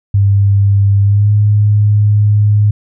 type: tone with pitch glide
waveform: sine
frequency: 99.8 to 104.34 Hz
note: G2 to G#2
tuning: +32 to +9 cents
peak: -6 dBFS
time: 0.14-2.71 s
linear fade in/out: 5 ms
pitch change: +77 cents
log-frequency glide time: 1.02-1.31 s
effects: none